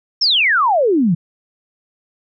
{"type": "exponential sweep", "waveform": "sine", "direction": "down", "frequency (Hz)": [5588, 155.56], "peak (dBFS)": -11, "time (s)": [0.21, 1.15], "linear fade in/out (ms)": 10, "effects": []}